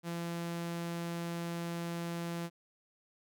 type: tone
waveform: sawtooth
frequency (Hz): 170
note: F3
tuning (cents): -46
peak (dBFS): -32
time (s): 0.03-2.5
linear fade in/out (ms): 50
effects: none